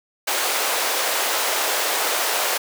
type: high-pass noise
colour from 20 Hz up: pink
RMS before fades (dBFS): -22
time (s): 0.27-2.58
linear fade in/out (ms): 10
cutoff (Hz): 470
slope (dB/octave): 24
effects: none